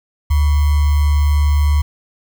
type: tone with sample-and-hold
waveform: sine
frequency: 73.42 Hz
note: D2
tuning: in tune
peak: -10 dBFS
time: 0.3-1.82 s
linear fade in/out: 10 ms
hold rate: 1050 Hz
effects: none